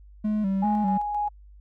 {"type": "tone with vibrato", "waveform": "triangle", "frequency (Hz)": 202.8, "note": "G#3", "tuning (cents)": -41, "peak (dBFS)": -20, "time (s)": [0.24, 0.98], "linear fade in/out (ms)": 10, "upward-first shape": "square", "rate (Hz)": 2.5, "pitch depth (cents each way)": 82}
{"type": "tone with tremolo", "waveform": "sine", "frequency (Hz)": 830.6, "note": "G#5", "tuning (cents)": 0, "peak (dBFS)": -23, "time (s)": [0.62, 1.29], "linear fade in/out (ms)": 10, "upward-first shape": "square", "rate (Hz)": 3.8, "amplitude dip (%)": 30}
{"effects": ["tanh soft clip ceiling -11 dBFS", "added 50 Hz sine -46 dBFS peak until 1.6 s"]}